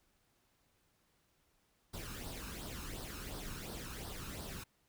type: noise with flanger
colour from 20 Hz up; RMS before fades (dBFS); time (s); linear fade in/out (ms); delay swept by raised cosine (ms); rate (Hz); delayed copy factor
pink; -45; 1.93-4.64; 10; 0.21 to 0.78; 2.8; +0.6
effects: pink hiss -75 dBFS RMS until 4.88 s